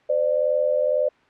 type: tone pair together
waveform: sine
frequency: 514 / 595.9 Hz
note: C5 / D5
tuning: -31 / +25 cents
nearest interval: minor third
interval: 256 cents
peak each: -22 / -20 dBFS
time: 0.09-1.09 s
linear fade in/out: 10 ms
effects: white hiss -57 dBFS RMS until 1.29 s + low-pass 2000 Hz 12 dB/octave